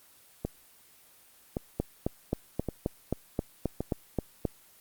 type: two click trains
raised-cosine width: 2 ms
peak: -14 / -17 dBFS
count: 11 / 4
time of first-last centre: 1.8-4.453 / 0.45-3.806 s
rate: 3.77 / 0.894 Hz
effects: white hiss -58 dBFS RMS until 4.8 s + Opus 24 kbps